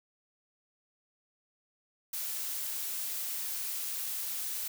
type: noise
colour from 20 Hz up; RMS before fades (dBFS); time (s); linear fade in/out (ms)
blue; -36; 2.13-4.68; 5
effects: none